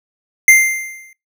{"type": "tone with exponential decay", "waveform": "square", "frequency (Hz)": 2093, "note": "C7", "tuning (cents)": 0, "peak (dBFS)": -3, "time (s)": [0.48, 1.13], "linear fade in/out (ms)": 2, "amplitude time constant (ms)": 140, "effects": ["noise-tail reverb RT60 0.2 s tail -23 dB re dry"]}